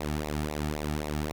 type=tone with flanger; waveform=sawtooth; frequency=75.2 Hz; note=D2; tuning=42 cents sharp; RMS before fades=-32 dBFS; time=0-1.32 s; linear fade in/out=5 ms; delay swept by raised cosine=0.62 to 2.02 ms; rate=3.8 Hz; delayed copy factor=-0.85; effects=none